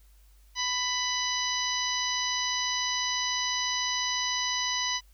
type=harmonic tone; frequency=994 Hz; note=B5; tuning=11 cents sharp; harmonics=1 / 2 / 3 / 4 / 5 / 6; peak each=-34 / -34 / -34 / -34 / -34 / -34 dBFS; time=0.55-5.01 s; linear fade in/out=50 ms; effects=added 50 Hz sine -54 dBFS peak until 5.13 s + white hiss -66 dBFS RMS until 5.13 s